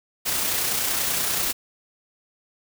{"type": "noise with amplitude modulation", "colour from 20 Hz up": "white", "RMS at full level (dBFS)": -23, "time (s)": [0.25, 1.53], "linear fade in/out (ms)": 20, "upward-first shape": "sine", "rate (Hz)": 30.5, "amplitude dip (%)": 30, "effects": []}